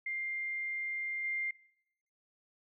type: tone with level steps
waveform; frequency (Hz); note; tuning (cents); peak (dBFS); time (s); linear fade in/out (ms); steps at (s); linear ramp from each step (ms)
sine; 2100; C7; +6; -34 / -32; 0.06-1.51; 5; 1.24; 5
effects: noise-tail reverb RT60 0.8 s tail -22 dB re dry